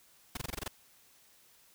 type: noise bursts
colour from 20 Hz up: pink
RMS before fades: -37 dBFS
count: 8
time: 0.35-0.68 s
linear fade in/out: 5 ms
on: 22 ms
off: 22 ms
effects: white hiss -63 dBFS RMS until 1.74 s